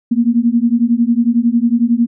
sine beating tone pair, 230 / 241 Hz, A#3 / B3, -23 / -42 cents, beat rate 11 Hz, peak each -13 dBFS, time 0.11-2.07 s, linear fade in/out 10 ms, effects none

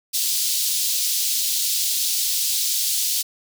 pink high-pass noise, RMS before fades -22 dBFS, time 0.13-3.23 s, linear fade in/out 20 ms, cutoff 3800 Hz, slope 24 dB/octave, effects none

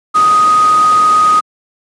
sine tone in noise, 1248 Hz, D#6, 5 cents sharp, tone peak -6 dBFS, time 0.14-1.41 s, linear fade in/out 20 ms, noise pink, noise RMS -23 dBFS, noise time 0.14-1.41 s, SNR +14 dB, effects high-pass 200 Hz 12 dB/octave + resampled to 22050 Hz

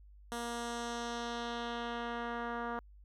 10% pulse tone with low-pass filter sweep, 236.2 Hz, A#3, 23 cents sharp, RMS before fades -39 dBFS, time 0.32-2.79 s, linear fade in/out 0 ms, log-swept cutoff 11000 to 1400 Hz, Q 1.4, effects added 50 Hz sine -54 dBFS peak until 3.04 s

